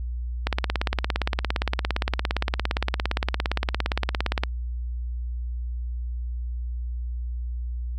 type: click train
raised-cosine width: 0.3 ms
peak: -7 dBFS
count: 70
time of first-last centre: 0.47-4.436 s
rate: 17.4 Hz
effects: added 60 Hz sine -27 dBFS peak until 7.98 s